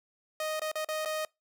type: tone with dropouts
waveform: sawtooth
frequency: 622 Hz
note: D#5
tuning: 1 cent flat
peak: -27 dBFS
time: 0.4-1.25 s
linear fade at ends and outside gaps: 2 ms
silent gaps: 0.596-0.617 / 0.716-0.755 / 0.847-0.887 / 1.05-1.057 s
effects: noise-tail reverb RT60 0.2 s tail -25 dB re dry